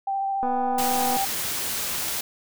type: tone with vibrato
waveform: sine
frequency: 784 Hz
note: G5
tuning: in tune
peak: -23 dBFS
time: 0.07-1.25 s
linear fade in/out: 5 ms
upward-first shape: sine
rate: 14 Hz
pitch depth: 13 cents each way
type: click train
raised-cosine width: 1 ms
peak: -18 dBFS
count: 183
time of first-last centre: 0.43-1.167 s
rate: 247 Hz
type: noise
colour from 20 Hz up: white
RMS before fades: -28 dBFS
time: 0.78-2.21 s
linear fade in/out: 5 ms
effects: none